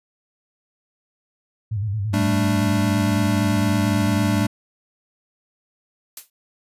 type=tone with vibrato; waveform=sine; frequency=103.83 Hz; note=G#2; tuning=in tune; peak=-21 dBFS; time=1.71-4.47 s; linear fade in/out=10 ms; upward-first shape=square; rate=8.9 Hz; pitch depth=95 cents each way
type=chord; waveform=square; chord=G suspended second; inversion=none; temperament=equal; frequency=196 / 220 / 293.7 Hz; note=G3 / A3 / D4; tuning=0 / 0 / 0 cents; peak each=-24 dBFS; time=2.13-4.47 s; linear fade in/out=10 ms
type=noise with exponential decay; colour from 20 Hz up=blue; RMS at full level=-28 dBFS; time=6.17-6.3 s; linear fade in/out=2 ms; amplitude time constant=27 ms
effects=resampled to 32000 Hz